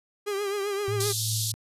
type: tone with vibrato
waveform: 45% pulse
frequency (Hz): 402.9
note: G4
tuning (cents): +48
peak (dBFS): -27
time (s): 0.26-1.13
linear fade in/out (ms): 20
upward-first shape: triangle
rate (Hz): 7.7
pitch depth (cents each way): 71
type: tone with tremolo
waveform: sine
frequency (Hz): 110.3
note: A2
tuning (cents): +5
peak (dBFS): -27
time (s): 0.88-1.54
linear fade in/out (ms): 0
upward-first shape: triangle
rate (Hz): 2.7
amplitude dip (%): 55
type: band-pass noise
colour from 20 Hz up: pink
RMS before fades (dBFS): -30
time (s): 1-1.52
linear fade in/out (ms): 5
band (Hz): 3600 to 13000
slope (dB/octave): 48
effects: resampled to 32000 Hz